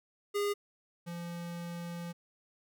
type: tone pair in turn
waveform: square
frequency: 408.5 / 171.75 Hz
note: G#4 / F3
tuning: -29 / -29 cents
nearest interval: octave + minor third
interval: 1500 cents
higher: first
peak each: -30 / -39 dBFS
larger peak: first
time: 0.34-0.54 / 1.06-2.13 s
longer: second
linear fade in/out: 20 ms
effects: none